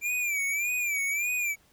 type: tone with vibrato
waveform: square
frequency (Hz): 2349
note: D7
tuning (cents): 0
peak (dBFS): -27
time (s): 0.01-1.56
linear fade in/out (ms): 50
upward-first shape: sine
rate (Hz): 1.7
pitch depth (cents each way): 100
effects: pink hiss -63 dBFS RMS until 1.72 s